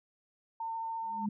sine tone with vibrato, 905 Hz, A5, 48 cents sharp, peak -34 dBFS, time 0.6-1.26 s, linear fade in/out 5 ms, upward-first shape sine, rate 14 Hz, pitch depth 9 cents each way
sine tone with exponential growth, 207.7 Hz, G#3, in tune, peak -28 dBFS, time 1.02-1.29 s, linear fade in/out 5 ms, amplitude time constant 57 ms
effects none

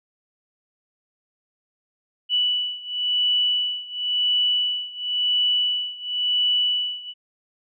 sine beating tone pair, 2960 / 2960.95 Hz, F#7 / F#7, 0 / +1 cents, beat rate 0.95 Hz, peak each -22 / -24 dBFS, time 2.29-7.14 s, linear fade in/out 50 ms, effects none

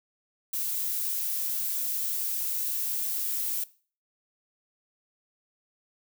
violet noise, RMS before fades -30 dBFS, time 0.53-3.64 s, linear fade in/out 5 ms, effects noise-tail reverb RT60 0.4 s tail -19 dB re dry

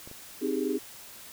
clicks, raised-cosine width 2 ms, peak -32 dBFS, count 2, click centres 0.075 / 0.114 s
sine chord, Ab major seventh, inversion first, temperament equal, 261.6 / 311.1 / 392 / 415.3 Hz, C4 / Eb4 / G4 / Ab4, 0 / 0 / 0 / 0 cents, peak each -32 dBFS, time 0.41-0.79 s, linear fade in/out 20 ms
effects white hiss -47 dBFS RMS until 1.32 s

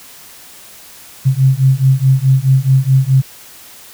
sine beating tone pair, 130.81 / 135.51 Hz, C3 / C#3, 0 / -39 cents, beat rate 4.7 Hz, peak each -11 dBFS, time 1.25-3.22 s, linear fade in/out 20 ms, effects white hiss -38 dBFS RMS until 3.93 s

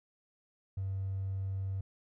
triangle tone with hard clipping, 96.3 Hz, G2, 30 cents flat, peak -33 dBFS, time 0.77-1.81 s, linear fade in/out 5 ms, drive 3 dB, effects none

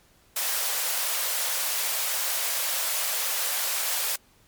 white high-pass noise, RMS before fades -27 dBFS, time 0.36-4.16 s, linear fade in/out 5 ms, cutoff 480 Hz, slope 48 dB/octave, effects pink hiss -60 dBFS RMS until 4.47 s + MP3 96 kbps

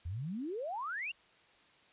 sine exponential sweep, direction up, 77.3 to 2897 Hz, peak -36 dBFS, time 0.05-1.12 s, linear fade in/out 10 ms, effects white hiss -64 dBFS RMS until 1.92 s + resampled to 8000 Hz

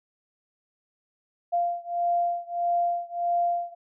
sine beating tone pair, 694 / 695.6 Hz, F5 / F5, -11 / -7 cents, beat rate 1.6 Hz, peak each -26 / -27 dBFS, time 1.52-3.75 s, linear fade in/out 20 ms, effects none

